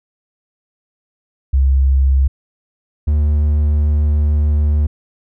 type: tone pair in turn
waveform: sine / triangle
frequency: 67.1 / 74.43 Hz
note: C2 / D2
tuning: +44 / +24 cents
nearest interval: major second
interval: 180 cents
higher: second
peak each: -9 dBFS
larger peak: neither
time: 1.53-2.28 / 3.07-4.87 s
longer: second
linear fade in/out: 10 ms
effects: none

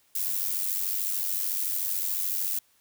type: noise with amplitude modulation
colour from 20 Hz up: violet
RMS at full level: -26 dBFS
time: 0.15-2.59 s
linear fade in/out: 5 ms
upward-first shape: sine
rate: 93.7 Hz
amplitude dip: 65%
effects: white hiss -65 dBFS RMS until 2.8 s

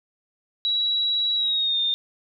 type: tone with pitch glide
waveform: sine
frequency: 3894 to 3633 Hz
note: B7 to A#7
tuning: -25 to -45 cents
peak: -20 dBFS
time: 0.65-1.94 s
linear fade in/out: 0 ms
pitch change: -120 cents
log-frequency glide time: 1.36-1.79 s
effects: none

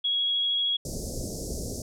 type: tone with vibrato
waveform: sine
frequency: 3322 Hz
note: G#7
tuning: in tune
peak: -23 dBFS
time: 0.04-0.77 s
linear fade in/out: 10 ms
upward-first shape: sine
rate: 13 Hz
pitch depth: 9 cents each way
type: band-stop noise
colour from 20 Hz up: pink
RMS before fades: -33 dBFS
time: 0.85-1.82 s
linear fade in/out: 2 ms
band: 620 to 5000 Hz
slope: 48 dB/octave
effects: low-pass 10000 Hz 12 dB/octave

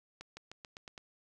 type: accelerating click train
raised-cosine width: 0.2 ms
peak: -29 dBFS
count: 7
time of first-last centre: 0.21-0.978 s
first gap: 160 ms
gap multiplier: 0.91
effects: none

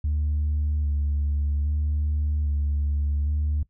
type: tone with vibrato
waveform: sine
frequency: 73.6 Hz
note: D2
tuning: 4 cents sharp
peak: -20 dBFS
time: 0.04-3.63 s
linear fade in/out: 5 ms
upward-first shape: square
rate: 0.62 Hz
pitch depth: 26 cents each way
effects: noise-tail reverb RT60 0.1 s tail -20 dB re dry + tanh soft clip ceiling -19 dBFS

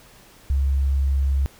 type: tone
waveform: sine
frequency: 68.4 Hz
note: C#2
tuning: 23 cents flat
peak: -17 dBFS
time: 0.5-1.46 s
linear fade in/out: 0 ms
effects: pink hiss -50 dBFS RMS until 1.59 s

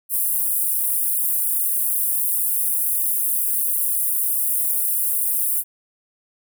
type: high-pass noise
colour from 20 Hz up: pink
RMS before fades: -21 dBFS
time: 0.09-5.64 s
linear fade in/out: 50 ms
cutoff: 9700 Hz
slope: 48 dB/octave
effects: none

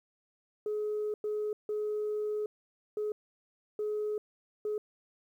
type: tone bursts at uneven times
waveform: sine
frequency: 422.7 Hz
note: G#4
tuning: 31 cents sharp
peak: -29 dBFS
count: 6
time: 0.66-1.14 / 1.24-1.53 / 1.69-2.46 / 2.97-3.12 / 3.79-4.18 / 4.65-4.78 s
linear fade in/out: 2 ms
effects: tanh soft clip ceiling -27 dBFS + 11-bit

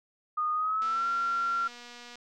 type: tone with pitch glide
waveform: sine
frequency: 1230 to 1372.7 Hz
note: D#6 to F6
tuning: -20 to -30 cents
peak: -26 dBFS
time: 0.37-1.68 s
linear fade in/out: 10 ms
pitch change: +190 cents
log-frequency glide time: 0.53-1.07 s
type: click train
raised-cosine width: 0.2 ms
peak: -30 dBFS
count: 323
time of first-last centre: 0.82-2.156 s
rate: 241 Hz
effects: none

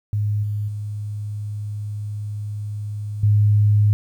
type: tone with level steps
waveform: sine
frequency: 104.3 Hz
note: G#2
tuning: 8 cents sharp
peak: -18 / -21 / -25 / -12 dBFS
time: 0.13-3.93 s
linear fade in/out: 0 ms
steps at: 0.43 / 0.68 / 3.23 s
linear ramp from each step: 5 ms
effects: 9-bit

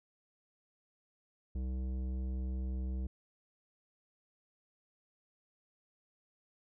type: tone with tanh clipping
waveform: sine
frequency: 64.1 Hz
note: C2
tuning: 35 cents flat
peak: -36 dBFS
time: 1.55-3.07 s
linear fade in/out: 5 ms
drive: 13 dB
effects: none

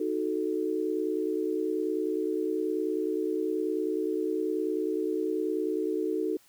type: chord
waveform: sine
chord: D# diminished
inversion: none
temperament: equal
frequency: 311.1 / 370 / 440 Hz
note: D#4 / F#4 / A4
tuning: 0 / 0 / 0 cents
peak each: -31 / -31 / -31 dBFS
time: 0-6.37 s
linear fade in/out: 5 ms
effects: white hiss -61 dBFS RMS until 6.48 s

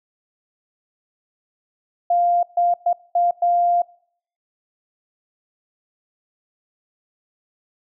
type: tone bursts at uneven times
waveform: sine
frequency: 698.5 Hz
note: F5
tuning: in tune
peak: -14 dBFS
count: 5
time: 2.1-2.43 / 2.57-2.74 / 2.86-2.93 / 3.15-3.31 / 3.42-3.82 s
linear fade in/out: 5 ms
effects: noise-tail reverb RT60 0.6 s tail -24 dB re dry

